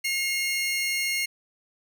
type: tone pair together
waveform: sawtooth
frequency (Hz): 2152 / 2794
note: C7 / F7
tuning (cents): +48 / 0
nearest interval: perfect fourth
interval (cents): 452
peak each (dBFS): -22 / -29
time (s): 0.04-1.26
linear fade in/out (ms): 10
effects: none